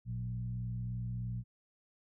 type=tone with frequency modulation; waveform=sine; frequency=117.5 Hz; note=A#2; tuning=14 cents sharp; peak=-35 dBFS; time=0.05-1.44 s; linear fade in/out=50 ms; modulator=63.2 Hz; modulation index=0.66; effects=none